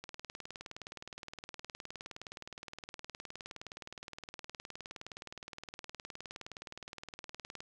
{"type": "click train", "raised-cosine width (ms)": 0.2, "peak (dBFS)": -27, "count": 147, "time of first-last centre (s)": [0.04, 7.605], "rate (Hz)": 19.3, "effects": []}